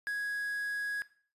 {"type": "tone with quantisation", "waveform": "triangle", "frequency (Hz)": 1661, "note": "G#6", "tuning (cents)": 0, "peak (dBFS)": -30, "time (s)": [0.07, 1.02], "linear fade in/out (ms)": 0, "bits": 8, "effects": ["noise-tail reverb RT60 0.5 s tail -18 dB re dry", "resampled to 32000 Hz"]}